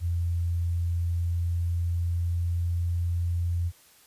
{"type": "tone with pitch glide", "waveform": "sine", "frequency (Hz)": [85.6, 86.25], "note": ["F2", "F2"], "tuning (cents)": [-34, -21], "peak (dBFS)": -24, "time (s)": [0, 3.72], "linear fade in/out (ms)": 50, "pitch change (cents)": 13, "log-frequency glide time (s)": [1.08, 3.28], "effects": ["white hiss -57 dBFS RMS until 4.06 s", "resampled to 32000 Hz"]}